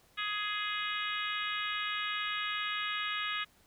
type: harmonic tone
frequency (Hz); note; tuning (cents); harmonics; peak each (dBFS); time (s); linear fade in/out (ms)
417.6; G#4; +10; 3 / 4 / 5 / 6 / 7 / 8 / 9; -38 / -39 / -40 / -41 / -41 / -42 / -43; 0.17-3.45; 20
effects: pink hiss -65 dBFS RMS until 3.66 s